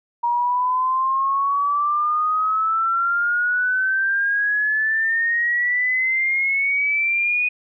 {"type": "exponential sweep", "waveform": "sine", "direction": "up", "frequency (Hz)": [946, 2484], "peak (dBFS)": -17, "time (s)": [0.23, 7.49], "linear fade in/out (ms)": 10, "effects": []}